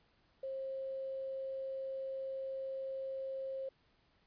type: tone with quantisation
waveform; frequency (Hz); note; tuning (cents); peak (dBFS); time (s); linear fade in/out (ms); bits
sine; 534; C5; +35; -38; 0.43-3.69; 5; 11
effects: pink hiss -72 dBFS RMS until 4.26 s + resampled to 11025 Hz